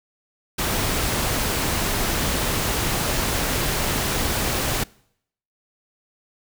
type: noise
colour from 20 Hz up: pink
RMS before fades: -23 dBFS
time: 0.58-4.84 s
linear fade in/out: 10 ms
effects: noise-tail reverb RT60 0.7 s tail -24 dB re dry